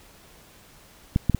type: clicks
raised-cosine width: 5 ms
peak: -7 dBFS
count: 3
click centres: 1.161 / 1.297 / 1.347 s
effects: pink hiss -52 dBFS RMS until 1.39 s